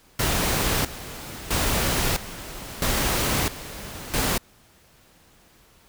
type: noise with tremolo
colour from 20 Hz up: pink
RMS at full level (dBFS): -23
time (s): 0.19-4.38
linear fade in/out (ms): 5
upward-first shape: square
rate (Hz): 0.76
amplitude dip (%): 80
effects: pink hiss -56 dBFS RMS until 5.88 s